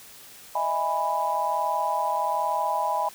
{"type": "chord", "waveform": "sine", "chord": "E major seventh", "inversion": "third", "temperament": "just", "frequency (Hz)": [618.1, 659.3, 824.1, 988.9], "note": ["D#5", "E5", "G#5", "B5"], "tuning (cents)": [-12, 0, -14, 2], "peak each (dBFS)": [-32, -32, -27, -26], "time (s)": [0.55, 3.09], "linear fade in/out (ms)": 5, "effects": ["white hiss -47 dBFS RMS until 3.14 s"]}